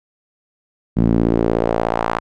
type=tone with band-pass filter sweep; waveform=sawtooth; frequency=56.7 Hz; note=A#1; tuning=47 cents flat; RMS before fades=-17 dBFS; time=0.96-2.2 s; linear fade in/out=20 ms; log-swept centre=200 to 1100 Hz; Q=1.7; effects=none